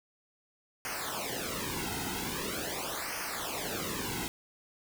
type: noise with flanger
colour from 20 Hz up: pink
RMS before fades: -36 dBFS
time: 0.85-4.28 s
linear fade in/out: 0 ms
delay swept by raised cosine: 0.26 to 1.76 ms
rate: 0.43 Hz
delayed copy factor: -0.9
effects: none